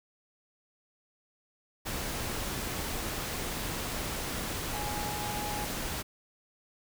sine tone in noise, 833 Hz, G#5, 5 cents sharp, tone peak -37 dBFS, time 4.73-5.66 s, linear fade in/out 20 ms, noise pink, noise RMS -35 dBFS, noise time 1.85-6.03 s, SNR -5 dB, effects none

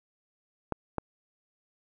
clicks, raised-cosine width 1 ms, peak -15 dBFS, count 2, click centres 0.723 / 0.983 s, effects none

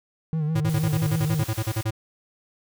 triangle tone with vibrato, 155.56 Hz, D#3, in tune, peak -20 dBFS, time 0.33-1.43 s, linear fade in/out 0 ms, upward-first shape sine, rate 6.3 Hz, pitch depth 64 cents each way
square tone bursts, 110 Hz, A2, in tune, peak -23 dBFS, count 15, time 0.55-1.908 s, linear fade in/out 10 ms, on 56 ms, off 37 ms
white noise, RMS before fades -39 dBFS, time 0.69-1.83 s, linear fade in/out 5 ms
effects none

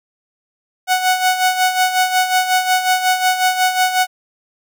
sawtooth tone with tremolo, 740 Hz, F#5, in tune, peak -7 dBFS, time 0.87-4.07 s, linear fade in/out 50 ms, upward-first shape sine, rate 5.5 Hz, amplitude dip 65%, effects none

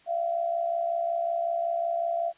sine tone with amplitude modulation, 680 Hz, F5, 46 cents flat, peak -22 dBFS, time 0.06-2.33 s, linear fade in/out 50 ms, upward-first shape sine, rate 65.4 Hz, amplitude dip 65%, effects white hiss -59 dBFS RMS until 2.37 s + resampled to 8000 Hz

